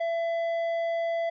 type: tone with tanh clipping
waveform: triangle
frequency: 670 Hz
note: E5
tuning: 28 cents sharp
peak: -27 dBFS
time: 0-1.3 s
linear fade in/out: 10 ms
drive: 12 dB
effects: none